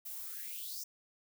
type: noise with high-pass filter sweep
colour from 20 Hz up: violet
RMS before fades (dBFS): -43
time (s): 0.05-0.84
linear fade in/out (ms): 10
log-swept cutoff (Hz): 650 to 5900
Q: 5.5
effects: none